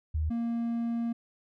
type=tone pair in turn; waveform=sine / triangle; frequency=77.78 / 233.1 Hz; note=D#2 / A#3; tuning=0 / 0 cents; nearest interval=octave + perfect fifth; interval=1900 cents; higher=second; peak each=-26 dBFS; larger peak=neither; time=0.14-0.3 / 0.3-1.13 s; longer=second; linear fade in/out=10 ms; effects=none